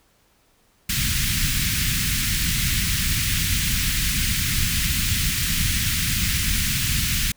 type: band-stop noise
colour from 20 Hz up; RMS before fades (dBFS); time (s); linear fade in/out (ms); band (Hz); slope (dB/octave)
pink; -22; 0.89-7.32; 5; 200 to 1800; 24
effects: pink hiss -61 dBFS RMS until 7.36 s